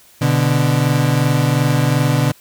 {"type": "tone pair together", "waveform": "35% pulse", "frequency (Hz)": [124.4, 147.14], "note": ["B2", "D3"], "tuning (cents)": [13, 4], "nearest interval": "minor third", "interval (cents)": 291, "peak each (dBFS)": -14, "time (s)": [0.21, 2.32], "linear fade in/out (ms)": 10, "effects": ["white hiss -48 dBFS RMS until 2.4 s"]}